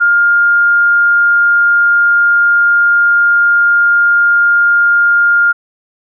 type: tone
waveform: sine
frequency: 1408 Hz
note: F6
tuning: 14 cents sharp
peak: -6 dBFS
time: 0-5.53 s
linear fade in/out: 20 ms
effects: none